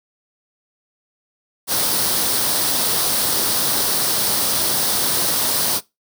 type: noise with comb filter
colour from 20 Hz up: white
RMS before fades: -19 dBFS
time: 1.67-5.81 s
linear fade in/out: 50 ms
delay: 0.21 ms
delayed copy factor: +0.5
effects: noise-tail reverb RT60 0.2 s tail -20 dB re dry + high-pass 100 Hz 12 dB/octave